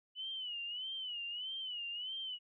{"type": "tone with vibrato", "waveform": "sine", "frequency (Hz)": 2966, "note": "F#7", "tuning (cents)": 4, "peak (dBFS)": -39, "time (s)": [0.15, 2.39], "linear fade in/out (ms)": 50, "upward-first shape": "sine", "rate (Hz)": 1.6, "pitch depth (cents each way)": 110, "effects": []}